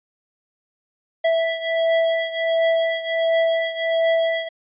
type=beating tone pair; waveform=square; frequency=658 / 659.4 Hz; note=E5 / E5; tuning=-3 / 0 cents; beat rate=1.4 Hz; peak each=-20 / -24 dBFS; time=1.24-4.49 s; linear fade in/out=10 ms; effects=resampled to 8000 Hz